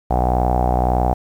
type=tone with low-pass filter; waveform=sawtooth; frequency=61.74 Hz; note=B1; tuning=in tune; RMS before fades=-17 dBFS; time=0.1-1.14 s; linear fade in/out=10 ms; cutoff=760 Hz; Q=9.2; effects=8-bit